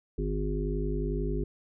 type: harmonic tone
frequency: 51.1 Hz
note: G#1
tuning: 27 cents flat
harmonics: 1 / 3 / 5 / 7 / 8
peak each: -30 / -35 / -37 / -36 / -36 dBFS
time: 0.18-1.44 s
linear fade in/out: 5 ms
effects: none